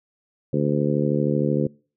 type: harmonic tone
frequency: 73 Hz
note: D2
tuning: 10 cents flat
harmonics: 2 / 3 / 4 / 5 / 6 / 7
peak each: -23 / -25 / -26 / -27 / -28 / -28 dBFS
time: 0.53-1.67 s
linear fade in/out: 5 ms
effects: noise-tail reverb RT60 0.4 s tail -25 dB re dry